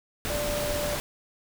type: tone in noise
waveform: sine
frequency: 588 Hz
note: D5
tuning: 2 cents sharp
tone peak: -29 dBFS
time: 0.3-0.95 s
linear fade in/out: 0 ms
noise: pink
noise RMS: -31 dBFS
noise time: 0.25-1 s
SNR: -1 dB
effects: none